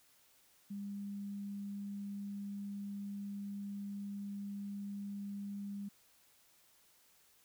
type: tone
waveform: sine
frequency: 201.1 Hz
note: G3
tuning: 44 cents sharp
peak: -40 dBFS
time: 0.7-5.89 s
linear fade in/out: 10 ms
effects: white hiss -68 dBFS RMS until 7.44 s